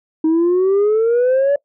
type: exponential sweep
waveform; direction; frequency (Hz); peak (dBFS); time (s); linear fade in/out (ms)
sine; up; 312.9 to 577; -9; 0.24-1.56; 5
effects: noise-tail reverb RT60 0.1 s tail -21 dB re dry + tanh soft clip ceiling -10 dBFS